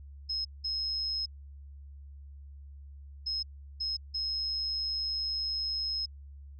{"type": "tone bursts at uneven times", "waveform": "sine", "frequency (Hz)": 5150, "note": "E8", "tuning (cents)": -41, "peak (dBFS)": -30, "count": 5, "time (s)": [[0.29, 0.45], [0.64, 1.26], [3.26, 3.43], [3.8, 3.97], [4.14, 6.06]], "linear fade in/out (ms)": 10, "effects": ["added 70 Hz sine -45 dBFS peak until 6.59 s"]}